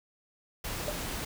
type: noise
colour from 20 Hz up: pink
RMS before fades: -36 dBFS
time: 0.64-1.25 s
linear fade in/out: 5 ms
type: tone with exponential decay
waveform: sine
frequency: 595 Hz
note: D5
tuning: 22 cents sharp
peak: -26 dBFS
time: 0.88-0.97 s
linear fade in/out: 1 ms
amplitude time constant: 18 ms
effects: none